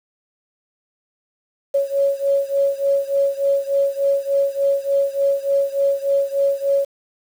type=beating tone pair; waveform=sine; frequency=554.4 / 557.8 Hz; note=C#5 / C#5; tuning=0 / +11 cents; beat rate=3.4 Hz; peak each=-18 / -20 dBFS; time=1.74-6.85 s; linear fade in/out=10 ms; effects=7-bit